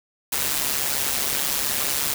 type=noise with amplitude modulation; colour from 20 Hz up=white; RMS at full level=-21 dBFS; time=0.32-2.14 s; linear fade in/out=5 ms; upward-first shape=sine; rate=141 Hz; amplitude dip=70%; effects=none